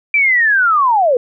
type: linear sweep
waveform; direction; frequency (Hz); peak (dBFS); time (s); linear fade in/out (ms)
sine; down; 2363 to 464.9; -9; 0.14-1.17; 2
effects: none